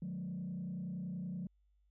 sine tone with frequency modulation, 180 Hz, F#3, 47 cents flat, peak -37 dBFS, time 0.02-1.47 s, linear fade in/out 2 ms, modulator 30.6 Hz, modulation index 0.9, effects tanh soft clip ceiling -35 dBFS + added 50 Hz sine -69 dBFS peak until 1.9 s

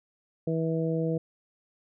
harmonic tone, 162.4 Hz, E3, 26 cents flat, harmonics 1 / 2 / 3 / 4, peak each -28 / -32 / -30 / -38 dBFS, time 0.47-1.18 s, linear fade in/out 5 ms, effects none

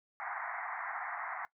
pink band-pass noise, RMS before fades -40 dBFS, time 0.2-1.45 s, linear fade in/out 0 ms, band 700 to 2100 Hz, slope 96 dB/octave, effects noise-tail reverb RT60 0.1 s tail -18 dB re dry

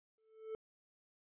triangle tone with exponential growth, 440 Hz, A4, in tune, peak -36 dBFS, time 0.18-0.55 s, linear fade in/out 1 ms, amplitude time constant 79 ms, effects resampled to 8000 Hz

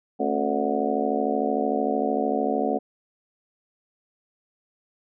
harmonic tone with a mistuned harmonic, 73.2 Hz, D2, 5 cents flat, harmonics 3 / 4 / 5 / 6 / 7 / 8 / 9 / 10, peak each -30 / -28 / -33 / -28 / -33 / -30 / -33 / -28 dBFS, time 0.19-2.79 s, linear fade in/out 20 ms, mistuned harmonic 4, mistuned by -120 cents, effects none

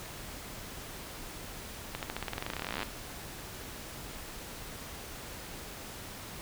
accelerating click train, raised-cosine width 0.3 ms, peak -18 dBFS, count 29, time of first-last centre 1.95-2.831 s, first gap 78 ms, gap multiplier 0.92, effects pink hiss -44 dBFS RMS until 6.41 s

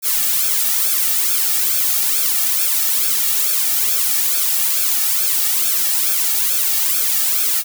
blue noise with flanger, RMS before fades -17 dBFS, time 0.02-7.64 s, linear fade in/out 50 ms, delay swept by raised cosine 1 to 2 ms, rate 2.3 Hz, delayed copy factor -0.95, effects none

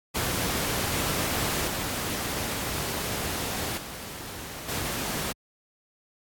pink noise with level steps, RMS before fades -27 / -30 / -38 / -30 dBFS, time 0.14-5.33 s, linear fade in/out 20 ms, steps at 1.67 / 3.77 / 4.68 s, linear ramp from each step 10 ms, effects high-pass 60 Hz 12 dB/octave + AAC 64 kbps

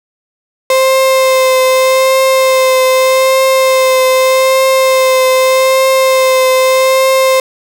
35% pulse tone with vibrato, 523 Hz, C5, 1 cent flat, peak -5 dBFS, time 0.7-7.4 s, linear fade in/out 2 ms, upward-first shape triangle, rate 0.82 Hz, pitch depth 20 cents each way, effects none

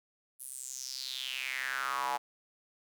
square tone with high-pass filter sweep, 65.41 Hz, C2, in tune, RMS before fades -37 dBFS, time 0.39-2.18 s, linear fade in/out 20 ms, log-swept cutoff 11000 to 820 Hz, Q 5.3, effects none

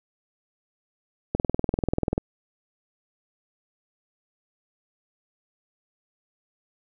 click train, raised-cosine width 2 ms, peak -9 dBFS, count 18, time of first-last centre 1.35-2.179 s, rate 20.5 Hz, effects none

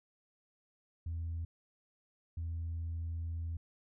sine tone bursts at uneven times, 83 Hz, E2, 12 cents sharp, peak -34 dBFS, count 2, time 1.06-1.45 / 2.37-3.57 s, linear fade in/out 5 ms, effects tanh soft clip ceiling -33 dBFS

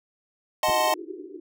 square chord, D# diminished seventh, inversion none, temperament equal, 622.3 / 740 / 880 / 1046.5 Hz, D#5 / F#5 / A5 / C6, 0 / 0 / 0 / 0 cents, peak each -25 / -28 / -27 / -27 dBFS, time 0.63-0.94 s, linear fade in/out 2 ms
pink band-pass noise, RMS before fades -39 dBFS, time 0.66-1.4 s, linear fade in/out 5 ms, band 310 to 410 Hz, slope 96 dB/octave
clicks, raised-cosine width 2 ms, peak -22 dBFS, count 2, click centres 0.686 / 0.697 s
effects none

